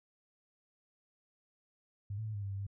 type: tone with pitch steps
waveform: sine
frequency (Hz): 100.7 / 109.8 / 108.1 / 101.7 / 98.9 / 98.1 / 99.5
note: G2 / A2 / A2 / G#2 / G2 / G2 / G2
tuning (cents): +47 / -3 / -30 / -36 / +16 / +2 / +26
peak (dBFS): -36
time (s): 2.1-2.667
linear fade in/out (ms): 5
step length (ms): 81
effects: none